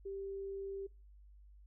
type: tone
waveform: sine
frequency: 392 Hz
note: G4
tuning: in tune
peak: -40 dBFS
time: 0.05-0.87 s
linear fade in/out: 10 ms
effects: noise-tail reverb RT60 0.3 s tail -24 dB re dry + added 50 Hz sine -56 dBFS peak until 1.66 s